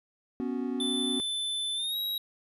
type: chord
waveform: triangle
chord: B suspended second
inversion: none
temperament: just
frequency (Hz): 246.9 / 277.8 / 370.4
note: B3 / C#4 / F#4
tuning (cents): 0 / +4 / +2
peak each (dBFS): -30 / -32 / -35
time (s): 0.4-1.2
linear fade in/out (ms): 0
type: tone with pitch glide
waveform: square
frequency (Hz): 3520 to 3839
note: A7 to B7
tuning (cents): 0 to -50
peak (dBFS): -30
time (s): 0.8-2.18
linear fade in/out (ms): 2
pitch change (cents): +150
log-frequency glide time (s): 1.75-1.97
effects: resampled to 32000 Hz